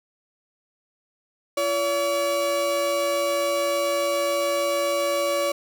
35% pulse tone pair together, 342.1 / 569 Hz, F4 / C#5, -36 / +45 cents, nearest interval major sixth, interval 881 cents, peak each -30 / -20 dBFS, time 1.57-5.52 s, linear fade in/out 5 ms, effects none

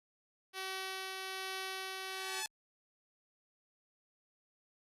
5% pulse tone with tremolo, 380 Hz, F#4, 46 cents sharp, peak -27 dBFS, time 0.53-2.44 s, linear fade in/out 50 ms, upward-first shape triangle, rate 1.2 Hz, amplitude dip 25%
5% pulse tone with exponential growth, 865 Hz, A5, 30 cents flat, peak -23 dBFS, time 1.86-2.46 s, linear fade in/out 0 ms, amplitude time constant 130 ms
effects low-pass 12000 Hz 12 dB/octave + Opus 48 kbps

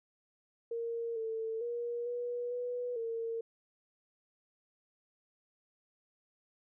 sine tone with pitch steps, 464.1 / 446.8 / 475.3 / 484.2 / 490.3 / 457.2 Hz, A#4 / A4 / A#4 / B4 / B4 / A#4, -8 / +27 / +34 / -34 / -13 / -34 cents, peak -34 dBFS, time 0.71-3.41 s, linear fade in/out 5 ms, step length 450 ms, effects none

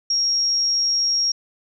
sine tone, 5588 Hz, F8, in tune, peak -17 dBFS, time 0.1-1.32 s, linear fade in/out 5 ms, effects none

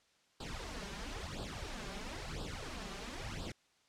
pink noise with flanger, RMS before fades -43 dBFS, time 0.4-3.52 s, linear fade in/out 5 ms, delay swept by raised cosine 0.23 to 5.13 ms, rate 0.99 Hz, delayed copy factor +0.85, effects white hiss -71 dBFS RMS until 3.88 s + low-pass 6000 Hz 12 dB/octave

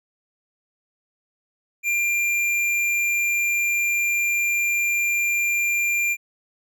sine tone with tanh clipping, 2385 Hz, D7, 26 cents sharp, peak -21 dBFS, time 1.83-6.17 s, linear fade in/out 50 ms, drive 14 dB, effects none

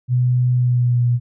sine tone with pitch glide, 124.6 to 121.26 Hz, B2 to B2, +16 to -31 cents, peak -13 dBFS, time 0.08-1.2 s, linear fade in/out 50 ms, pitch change -47 cents, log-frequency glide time 0.53-1.03 s, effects none

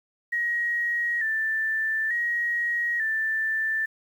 sine tone with vibrato, 1830 Hz, A#6, 32 cents flat, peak -23 dBFS, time 0.32-3.86 s, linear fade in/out 10 ms, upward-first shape square, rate 0.56 Hz, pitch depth 58 cents each way, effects 9-bit

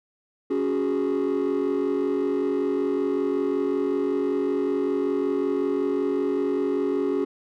triangle chord, C# suspended fourth, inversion none, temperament equal with one note detuned, 278.9 / 370 / 415.3 Hz, C#4 / F#4 / G#4, +11 / 0 / 0 cents, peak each -23 dBFS, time 0.5-7.25 s, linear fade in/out 10 ms, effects tanh soft clip ceiling -16 dBFS

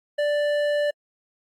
triangle tone with hard clipping, 587.3 Hz, D5, in tune, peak -22 dBFS, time 0.18-0.91 s, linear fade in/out 10 ms, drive 14 dB, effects AAC 64 kbps

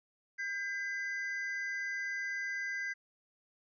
triangle tone pair together, 1600 / 2016 Hz, G6 / B6, +35 / +35 cents, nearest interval major third, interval 400 cents, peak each -36 / -36 dBFS, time 0.38-2.94 s, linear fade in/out 20 ms, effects resampled to 16000 Hz

